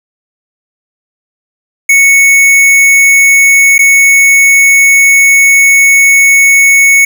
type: tone with dropouts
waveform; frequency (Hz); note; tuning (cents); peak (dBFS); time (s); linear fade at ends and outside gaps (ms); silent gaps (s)
square; 2214; C#7; -3; -3; 1.89-7.05; 5; 3.781-3.79
effects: none